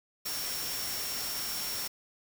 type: tone in noise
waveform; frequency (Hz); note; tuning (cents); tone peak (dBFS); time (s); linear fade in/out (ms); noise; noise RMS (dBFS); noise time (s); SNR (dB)
sine; 5500; F8; -27; -38; 0.25-1.88; 10; white; -36; 0.25-1.88; -5
effects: none